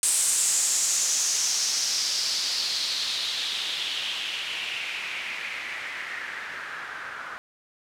blue noise with low-pass filter sweep, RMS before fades -28 dBFS, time 0.03-7.38 s, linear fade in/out 0 ms, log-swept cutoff 8600 to 1400 Hz, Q 3.6, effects none

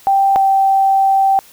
sine tone pair in turn, 784 / 778.1 Hz, G5 / G5, 0 / -13 cents, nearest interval unison, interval 13 cents, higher first, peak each -9 dBFS, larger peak neither, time 0.07-0.36 / 0.36-1.39 s, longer second, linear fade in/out 0 ms, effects white hiss -44 dBFS RMS until 1.52 s

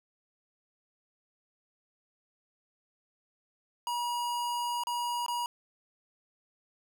square tone with dropouts, 960 Hz, B5, 49 cents flat, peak -31 dBFS, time 3.87-5.46 s, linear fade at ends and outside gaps 1 ms, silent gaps 4.836-4.87 / 5.263-5.282 s, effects none

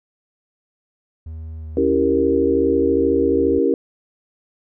triangle tone with pitch glide, 79.8 to 78.34 Hz, D#2 to D#2, +44 to +12 cents, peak -27 dBFS, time 1.26-3.59 s, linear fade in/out 5 ms, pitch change -32 cents, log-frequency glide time 1.59-1.66 s
sine chord, C# diminished seventh, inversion none, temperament equal, 277.2 / 329.6 / 392 / 466.2 Hz, C#4 / E4 / G4 / Bb4, 0 / 0 / 0 / 0 cents, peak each -20 / -21 / -19 / -19 dBFS, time 1.77-3.74 s, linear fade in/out 2 ms
effects none

